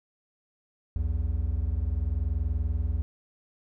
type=tone pair together; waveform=triangle; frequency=61.81 / 82.41 Hz; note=B1 / E2; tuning=+2 / 0 cents; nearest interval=perfect fourth; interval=498 cents; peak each=-26 dBFS; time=0.96-3.02 s; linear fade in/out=0 ms; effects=none